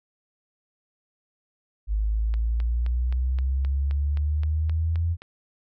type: exponential sweep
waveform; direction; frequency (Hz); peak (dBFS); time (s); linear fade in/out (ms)
sine; up; 51.5 to 85.4; -21; 1.87-5.17; 50
type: click train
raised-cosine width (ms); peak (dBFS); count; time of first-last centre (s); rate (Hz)
0.3; -25; 12; 2.34-5.22; 3.82
effects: none